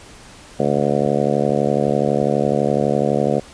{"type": "harmonic tone", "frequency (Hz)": 72, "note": "D2", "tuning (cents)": -34, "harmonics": [2, 3, 4, 5, 6, 7, 8, 9, 10], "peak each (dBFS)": [-24, -22, -26, -26, -23, -22, -23, -26, -27], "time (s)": [0.59, 3.4], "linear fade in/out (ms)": 10, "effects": ["pink hiss -42 dBFS RMS until 3.53 s", "resampled to 22050 Hz"]}